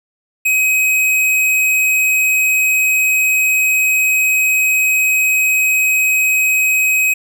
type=tone; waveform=square; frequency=2532 Hz; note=D#7; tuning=30 cents sharp; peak=-12 dBFS; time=0.45-7.14 s; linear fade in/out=10 ms; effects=none